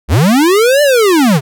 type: linear two-way sweep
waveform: square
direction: up then down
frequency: 55 to 598 to 122.3 Hz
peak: -7 dBFS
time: 0.08-1.41 s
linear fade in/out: 50 ms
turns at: 0.82 s
effects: none